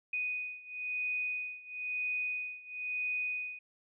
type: beating tone pair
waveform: sine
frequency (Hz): 2487 / 2488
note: D#7 / D#7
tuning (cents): -1 / -1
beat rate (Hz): 1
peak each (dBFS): -36 / -38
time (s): 0.13-3.59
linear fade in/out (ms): 5
effects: none